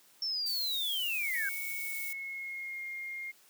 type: linear sweep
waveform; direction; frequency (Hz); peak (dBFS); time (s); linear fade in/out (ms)
sine; down; 5430 to 1527; -31; 0.22-1.49; 2
type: noise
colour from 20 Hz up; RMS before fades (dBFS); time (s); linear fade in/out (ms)
violet; -40; 0.46-2.13; 5
type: tone with pitch glide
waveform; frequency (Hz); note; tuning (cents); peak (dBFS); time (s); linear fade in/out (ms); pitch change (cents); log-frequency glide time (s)
sine; 2217 to 2128; C#7 to C7; 0 to +29; -37; 1.33-3.32; 20; -71; 1.76-2.84
effects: white hiss -62 dBFS RMS until 3.49 s + high-pass 150 Hz 12 dB/octave